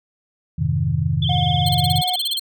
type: chord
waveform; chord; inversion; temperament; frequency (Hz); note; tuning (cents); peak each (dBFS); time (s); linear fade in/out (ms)
sine; F minor seventh; none; equal; 87.31 / 103.83 / 130.81 / 155.56; F2 / Ab2 / C3 / Eb3; 0 / 0 / 0 / 0; -24 / -25 / -22 / -21; 0.58-2.02; 10
type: tone with vibrato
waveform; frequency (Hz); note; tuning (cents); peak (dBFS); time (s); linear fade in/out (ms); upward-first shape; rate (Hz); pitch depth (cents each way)
sine; 3300; G#7; -12; -22; 1.22-2.38; 5; sine; 19; 110
type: tone with pitch glide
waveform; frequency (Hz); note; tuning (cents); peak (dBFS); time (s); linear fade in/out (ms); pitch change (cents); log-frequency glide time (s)
triangle; 719 to 728.2; F#5 to F#5; -50 to -28; -20; 1.29-2.16; 5; +22; 1.81-1.92
type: tone bursts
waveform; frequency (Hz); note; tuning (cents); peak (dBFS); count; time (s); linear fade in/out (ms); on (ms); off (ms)
sawtooth; 4221; C8; +14; -18; 13; 1.66-2.396; 5; 28; 31
effects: none